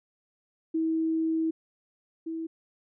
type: tone pair in turn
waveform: sine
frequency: 322.5 / 325.5 Hz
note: E4 / E4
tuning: -38 / -22 cents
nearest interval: unison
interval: 16 cents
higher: second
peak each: -24 / -31 dBFS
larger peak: first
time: 0.74-1.51 / 2.26-2.47 s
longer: first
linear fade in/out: 10 ms
effects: none